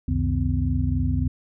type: tone cluster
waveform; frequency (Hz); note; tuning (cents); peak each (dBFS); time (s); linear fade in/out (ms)
sine; 66.2 / 89.8 / 126.6 / 152.8 / 253.4; C2 / F2 / B2 / D#3 / B3; +21 / +49 / +43 / -31 / +45; -25 / -24 / -31 / -29 / -27; 0.08-1.28; 5
effects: none